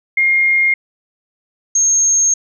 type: tone pair in turn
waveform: sine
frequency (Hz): 2129 / 6461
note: C7 / G#8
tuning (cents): +30 / -49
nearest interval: octave + perfect fifth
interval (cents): 1921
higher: second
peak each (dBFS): -10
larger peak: neither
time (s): 0.17-0.74 / 1.75-2.34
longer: second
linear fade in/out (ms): 5
effects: none